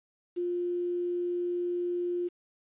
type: tone with quantisation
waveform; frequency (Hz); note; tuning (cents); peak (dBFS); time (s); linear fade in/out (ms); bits
sine; 352.1; F4; +14; -28; 0.36-2.29; 20; 9
effects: resampled to 8000 Hz